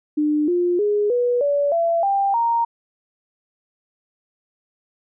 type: tone with pitch steps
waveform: sine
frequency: 300 / 352.7 / 414.6 / 487.4 / 572.9 / 673.5 / 791.7 / 930.7 Hz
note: D4 / F4 / G#4 / B4 / D5 / E5 / G5 / A#5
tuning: +37 / +17 / -3 / -23 / -43 / +37 / +17 / -3 cents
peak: -16 dBFS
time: 0.17-2.65 s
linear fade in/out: 10 ms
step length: 310 ms
effects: none